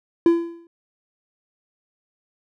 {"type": "tone with exponential decay", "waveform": "triangle", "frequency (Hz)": 337.8, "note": "E4", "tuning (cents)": 42, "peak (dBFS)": -7, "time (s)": [0.26, 0.67], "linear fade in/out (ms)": 2, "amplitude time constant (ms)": 87, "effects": []}